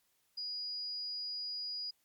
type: tone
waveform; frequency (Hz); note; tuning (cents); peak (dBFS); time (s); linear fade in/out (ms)
sine; 4900; D#8; -27; -37; 0.37-1.91; 10
effects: white hiss -75 dBFS RMS until 2.04 s + MP3 96 kbps